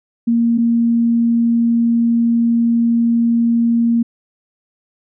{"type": "tone pair in turn", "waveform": "sine", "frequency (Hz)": [233.1, 233.1], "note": ["A#3", "A#3"], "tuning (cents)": [0, 0], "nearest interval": "unison", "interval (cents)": 0, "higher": "neither", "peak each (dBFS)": -11, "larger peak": "neither", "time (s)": [[0.27, 0.58], [0.58, 4.03]], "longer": "second", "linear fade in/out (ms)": 10, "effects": []}